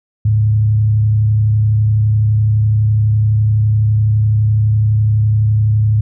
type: tone with frequency modulation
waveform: sine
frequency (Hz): 107.2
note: A2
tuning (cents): -45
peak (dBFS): -9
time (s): 0.25-6.01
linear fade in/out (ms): 5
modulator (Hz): 31.9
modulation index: 0.32
effects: none